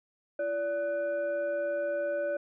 sine tone with frequency modulation, 578 Hz, D5, 28 cents flat, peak -28 dBFS, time 0.39-2.37 s, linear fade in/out 5 ms, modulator 917 Hz, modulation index 0.5, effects none

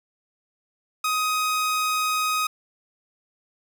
sawtooth tone, 1255 Hz, D#6, 15 cents sharp, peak -18 dBFS, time 1.04-2.47 s, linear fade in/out 5 ms, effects none

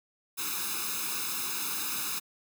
white noise with comb filter, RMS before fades -33 dBFS, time 0.37-2.2 s, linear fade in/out 20 ms, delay 0.78 ms, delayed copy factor +1, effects high-pass 200 Hz 12 dB/octave

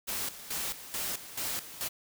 white noise with tremolo, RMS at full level -34 dBFS, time 0.07-1.89 s, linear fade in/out 20 ms, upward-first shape square, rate 2.3 Hz, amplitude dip 75%, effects none

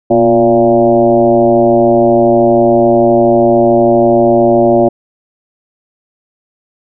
sine tone with frequency modulation, 466.2 Hz, A#4, in tune, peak -5 dBFS, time 0.1-4.89 s, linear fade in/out 10 ms, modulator 113 Hz, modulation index 2.2, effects none

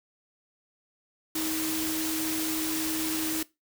sine tone in noise, 317.1 Hz, D#4, 33 cents sharp, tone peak -30 dBFS, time 1.35-3.43 s, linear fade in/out 5 ms, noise white, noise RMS -32 dBFS, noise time 1.35-3.43 s, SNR -1 dB, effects noise-tail reverb RT60 0.2 s tail -19 dB re dry

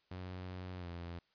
sawtooth tone with pitch glide, 91.6 to 85.96 Hz, F#2 to F2, -17 to -27 cents, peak -39 dBFS, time 0.11-1.19 s, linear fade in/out 5 ms, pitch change -110 cents, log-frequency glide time 0.75-0.89 s, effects white hiss -75 dBFS RMS until 1.34 s + resampled to 11025 Hz

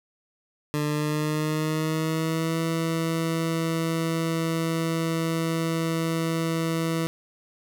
20% pulse tone with pitch glide, 149.3 to 163.76 Hz, D3 to E3, +29 to -11 cents, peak -19 dBFS, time 0.74-7.07 s, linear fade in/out 0 ms, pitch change +160 cents, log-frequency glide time 0.88-2.59 s, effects none

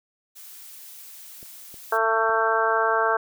blue noise, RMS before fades -43 dBFS, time 0.35-1.98 s, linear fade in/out 20 ms
clicks, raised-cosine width 2 ms, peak -34 dBFS, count 3, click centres 1.429 / 1.742 / 2.295 s
harmonic tone, 223.6 Hz, A3, 28 cents sharp, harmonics 2 / 3 / 4 / 5 / 6 / 7, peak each -26 / -26 / -26 / -26 / -26 / -26 dBFS, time 1.92-3.17 s, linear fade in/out 5 ms
effects none

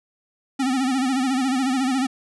square tone with vibrato, 261.6 Hz, C4, in tune, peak -20 dBFS, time 0.59-2.07 s, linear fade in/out 10 ms, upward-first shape sine, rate 14 Hz, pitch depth 88 cents each way, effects resampled to 24000 Hz

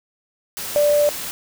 sine tone in noise, 587.3 Hz, D5, in tune, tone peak -13 dBFS, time 0.76-1.09 s, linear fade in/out 0 ms, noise white, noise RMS -29 dBFS, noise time 0.57-1.31 s, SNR +13 dB, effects none

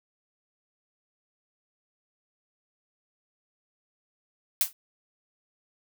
blue noise with exponential decay, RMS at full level -19 dBFS, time 4.61-4.73 s, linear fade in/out 1 ms, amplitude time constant 25 ms, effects none

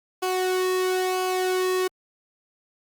sawtooth tone with flanger, 370 Hz, F#4, in tune, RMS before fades -24 dBFS, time 0.22-1.88 s, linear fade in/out 10 ms, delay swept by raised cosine 0.52 to 1.36 ms, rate 1 Hz, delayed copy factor -0.55, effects Opus 48 kbps

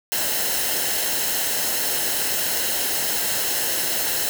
white noise with comb filter, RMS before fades -23 dBFS, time 0.12-4.29 s, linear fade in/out 0 ms, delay 0.85 ms, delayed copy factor -0.55, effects none

